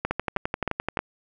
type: two click trains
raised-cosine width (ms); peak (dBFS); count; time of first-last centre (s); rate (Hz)
0.5; -10 / -10; 11 / 4; 0.11-0.972 / 0.05-0.99; 11.6 / 3.19
effects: none